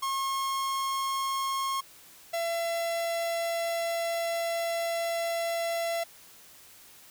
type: tone pair in turn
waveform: 45% pulse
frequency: 1081 / 673.9 Hz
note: C#6 / E5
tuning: -44 / +38 cents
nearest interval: minor sixth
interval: 818 cents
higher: first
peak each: -28 dBFS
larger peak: neither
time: 0.02-1.81 / 2.33-6.04 s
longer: second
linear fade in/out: 10 ms
effects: white hiss -53 dBFS RMS until 7.1 s